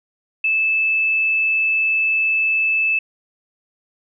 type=tone; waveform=sine; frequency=2623 Hz; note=E7; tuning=9 cents flat; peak=-15 dBFS; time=0.44-2.99 s; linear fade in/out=5 ms; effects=none